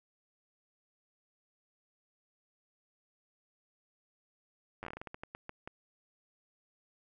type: slowing click train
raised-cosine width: 0.5 ms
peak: -27 dBFS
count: 15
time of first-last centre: 4.83-5.675 s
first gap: 9 ms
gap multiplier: 1.26
effects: none